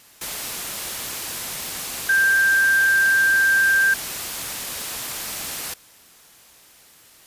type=tone in noise; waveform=sine; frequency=1579 Hz; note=G6; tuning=12 cents sharp; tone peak=-14 dBFS; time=2.09-3.94 s; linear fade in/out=5 ms; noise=white; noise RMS=-29 dBFS; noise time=0.21-5.74 s; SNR=+12 dB; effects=white hiss -50 dBFS RMS until 7.26 s + resampled to 32000 Hz